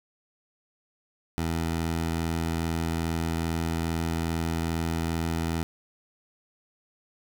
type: tone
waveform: 15% pulse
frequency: 82.41 Hz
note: E2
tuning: in tune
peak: -20 dBFS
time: 1.38-5.63 s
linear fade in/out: 0 ms
effects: none